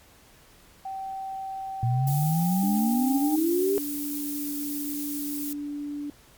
sine tone with pitch glide, 772 to 792.3 Hz, G5 to G5, -27 to +18 cents, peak -31 dBFS, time 0.85-3.36 s, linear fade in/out 5 ms, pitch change +45 cents, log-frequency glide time 2.24-2.39 s
sine exponential sweep, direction up, 116.54 to 408.4 Hz, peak -21 dBFS, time 1.83-3.78 s, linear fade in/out 0 ms
violet noise, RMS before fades -34 dBFS, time 2.07-5.53 s, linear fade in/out 2 ms
sine tone, 290.7 Hz, D4, 18 cents flat, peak -30 dBFS, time 2.63-6.1 s, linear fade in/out 2 ms
effects pink hiss -55 dBFS RMS until 6.37 s + MP3 96 kbps

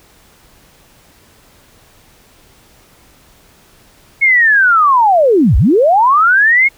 sine linear two-way sweep, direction down then up, 2200 to 45.22 to 2200 Hz, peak -6 dBFS, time 4.21-6.69 s, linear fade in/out 20 ms, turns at 5.57 s, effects pink hiss -47 dBFS RMS until 6.77 s

